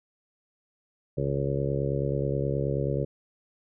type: harmonic tone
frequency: 69.4 Hz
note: C#2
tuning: 3 cents sharp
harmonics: 1 / 2 / 3 / 4 / 5 / 6 / 7 / 8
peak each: -37 / -28 / -38 / -38 / -35 / -33 / -34 / -34 dBFS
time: 1.17-3.05 s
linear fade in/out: 10 ms
effects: none